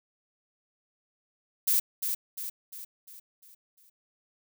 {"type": "noise with echo", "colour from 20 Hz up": "violet", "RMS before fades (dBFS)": -24, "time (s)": [1.67, 1.8], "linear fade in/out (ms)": 10, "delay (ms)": 350, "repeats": 6, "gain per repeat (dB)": -6, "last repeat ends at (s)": 3.9, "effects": []}